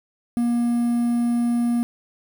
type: tone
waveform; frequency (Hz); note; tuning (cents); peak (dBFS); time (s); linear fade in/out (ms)
triangle; 237.8; A#3; +35; -16; 0.37-1.83; 0
effects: 7-bit